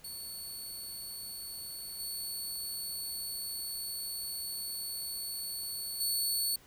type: tone with level steps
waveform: 15% pulse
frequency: 4435 Hz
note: C#8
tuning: in tune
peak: -34 / -30 / -23 dBFS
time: 0.04-6.56 s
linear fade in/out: 5 ms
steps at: 1.99 / 6 s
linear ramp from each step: 10 ms
effects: pink hiss -59 dBFS RMS until 6.66 s